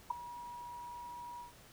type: tone with ADSR envelope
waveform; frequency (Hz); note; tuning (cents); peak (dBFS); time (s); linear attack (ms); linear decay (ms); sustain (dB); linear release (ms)
sine; 962; B5; -46; -27; 0.1-1.53; 8; 7; -17; 130
effects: pink hiss -59 dBFS RMS until 1.72 s